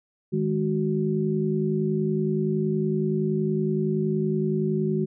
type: tone cluster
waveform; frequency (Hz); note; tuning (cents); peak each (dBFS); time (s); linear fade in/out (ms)
sine; 156.6 / 207.3 / 371.9; D#3 / G#3 / F#4; +11 / -3 / +9; -26; 0.32-5.06; 20
effects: none

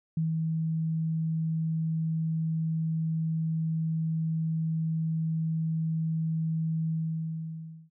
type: tone with ADSR envelope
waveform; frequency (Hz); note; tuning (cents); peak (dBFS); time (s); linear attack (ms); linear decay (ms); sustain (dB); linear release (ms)
sine; 160.9; E3; -42; -24; 0.17-7.9; 3; 140; -2; 1000
effects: none

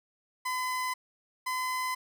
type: tone pair in turn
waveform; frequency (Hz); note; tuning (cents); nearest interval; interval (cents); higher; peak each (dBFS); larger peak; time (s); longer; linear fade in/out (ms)
30% pulse; 1014 / 1018.2; B5 / C6; +45 / -47; unison; 8; second; -27; neither; 0.45-0.94 / 1.46-1.95; neither; 10
effects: none

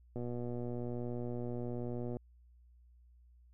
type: click train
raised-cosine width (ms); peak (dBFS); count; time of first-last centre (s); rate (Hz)
2; -28; 244; 0.16-2.168; 121
effects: added 60 Hz sine -59 dBFS peak until 3.53 s

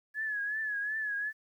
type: tone with vibrato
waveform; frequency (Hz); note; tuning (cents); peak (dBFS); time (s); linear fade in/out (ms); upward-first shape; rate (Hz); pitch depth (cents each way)
sine; 1700; G#6; +40; -31; 0.14-1.33; 50; triangle; 2.7; 80
effects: 11-bit

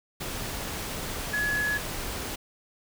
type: tone in noise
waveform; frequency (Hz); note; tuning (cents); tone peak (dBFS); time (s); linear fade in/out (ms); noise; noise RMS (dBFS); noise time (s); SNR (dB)
sine; 1692; G#6; +32; -25; 1.33-1.78; 10; pink; -34; 0.2-2.36; +6
effects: none

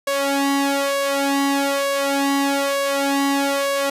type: tone with flanger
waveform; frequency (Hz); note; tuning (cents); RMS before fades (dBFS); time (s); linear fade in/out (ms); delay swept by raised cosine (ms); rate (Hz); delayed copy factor
sawtooth; 278.2; C#4; +6; -20; 0.07-3.9; 5; 1.8 to 2.59; 1.1; +0.9
effects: resampled to 32000 Hz + 9-bit

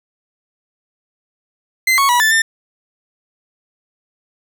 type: tone with pitch steps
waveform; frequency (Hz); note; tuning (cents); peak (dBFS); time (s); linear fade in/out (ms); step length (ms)
40% pulse; 2065 / 1106 / 971 / 1756 / 1800; C7 / C#6 / B5 / A6 / A6; -23 / -4 / -30 / -4 / +39; -10; 1.87-2.42; 5; 110
effects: none

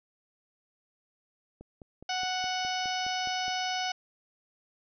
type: click train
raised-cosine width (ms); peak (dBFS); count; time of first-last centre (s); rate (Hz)
2; -33; 10; 1.61-3.481; 4.81
type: harmonic tone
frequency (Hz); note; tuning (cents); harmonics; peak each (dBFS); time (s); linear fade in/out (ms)
740; F#5; 0; 1 / 2 / 3 / 4 / 5 / 6 / 7 / 8; -32 / -38 / -39 / -37 / -43 / -43 / -39 / -43; 2.09-3.92; 5
effects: none

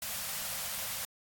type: band-stop noise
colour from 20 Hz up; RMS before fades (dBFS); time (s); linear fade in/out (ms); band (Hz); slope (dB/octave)
white; -37; 0.02-1.05; 2; 230 to 490; 96
effects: AAC 64 kbps

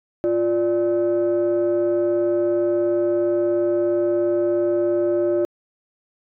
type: tone pair together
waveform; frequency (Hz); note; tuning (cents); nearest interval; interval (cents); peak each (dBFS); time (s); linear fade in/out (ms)
sine; 349.2 / 587.7; F4 / D5; 0 / +1; major sixth; 901; -17 / -20; 0.24-5.45; 0
effects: tanh soft clip ceiling -13 dBFS

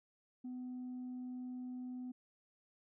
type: tone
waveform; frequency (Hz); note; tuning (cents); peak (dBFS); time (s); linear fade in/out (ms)
sine; 251.2; B3; +30; -40; 0.44-2.12; 10
effects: tanh soft clip ceiling -40 dBFS

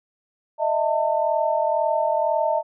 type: tone cluster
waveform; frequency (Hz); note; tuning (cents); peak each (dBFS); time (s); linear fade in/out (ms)
sine; 615 / 657 / 899; D#5 / E5 / A5; -20 / -6 / +37; -23; 0.58-2.63; 50
effects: none

